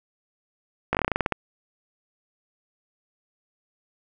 slowing click train, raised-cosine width 0.5 ms, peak -7 dBFS, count 12, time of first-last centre 0.93-1.323 s, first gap 18 ms, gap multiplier 1.13, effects none

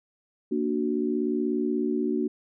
sine chord, Bb augmented, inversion none, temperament equal, 233.1 / 293.7 / 370 Hz, Bb3 / D4 / F#4, 0 / 0 / 0 cents, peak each -28 dBFS, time 0.51-2.28 s, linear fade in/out 10 ms, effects none

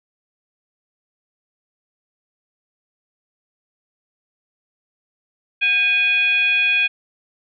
sine tone with frequency modulation, 2478 Hz, D#7, 8 cents flat, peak -14 dBFS, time 5.61-6.88 s, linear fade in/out 20 ms, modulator 871 Hz, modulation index 0.56, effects none

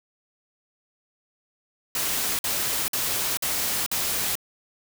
white noise bursts, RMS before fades -26 dBFS, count 5, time 1.95-4.354 s, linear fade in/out 2 ms, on 440 ms, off 51 ms, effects none

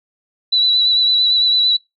sine tone with vibrato, 3951 Hz, B7, in tune, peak -11 dBFS, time 0.52-1.77 s, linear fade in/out 10 ms, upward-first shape triangle, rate 8.9 Hz, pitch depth 34 cents each way, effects noise-tail reverb RT60 0.2 s tail -25 dB re dry

